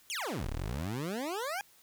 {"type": "exponential two-way sweep", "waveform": "20% pulse", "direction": "down then up", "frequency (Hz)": [3470, 32, 835], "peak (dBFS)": -29, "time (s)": [0.1, 1.61], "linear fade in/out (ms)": 0, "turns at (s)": 0.49, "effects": ["white hiss -62 dBFS RMS until 1.82 s"]}